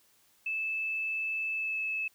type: tone with pitch glide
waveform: sine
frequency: 2624 to 2603 Hz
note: E7 to E7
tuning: -9 to -22 cents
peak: -30 dBFS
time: 0.46-2.08 s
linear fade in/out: 5 ms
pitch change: -13 cents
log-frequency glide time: 1.53-1.8 s
effects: white hiss -66 dBFS RMS until 2.14 s